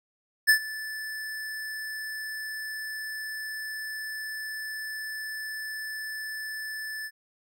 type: tone with ADSR envelope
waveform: square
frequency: 1748 Hz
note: A6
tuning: 12 cents flat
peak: -15 dBFS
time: 0.47-7.11 s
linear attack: 26 ms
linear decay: 90 ms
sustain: -19 dB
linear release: 53 ms
effects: none